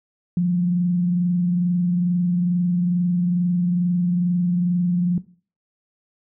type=tone with frequency modulation; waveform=sine; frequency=176.6 Hz; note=F3; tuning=20 cents sharp; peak=-16 dBFS; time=0.37-5.18 s; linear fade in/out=2 ms; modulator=22.3 Hz; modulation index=0.21; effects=noise-tail reverb RT60 0.4 s tail -17 dB re dry